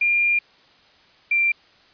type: tone pair in turn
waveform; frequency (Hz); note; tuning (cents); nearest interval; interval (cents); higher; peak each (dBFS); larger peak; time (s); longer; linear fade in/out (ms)
sine; 2400 / 2364; D7 / D7; +37 / +11; unison; 26; first; -16; neither; 0.01-0.39 / 1.31-1.52; first; 5
effects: white hiss -54 dBFS RMS until 1.93 s + resampled to 11025 Hz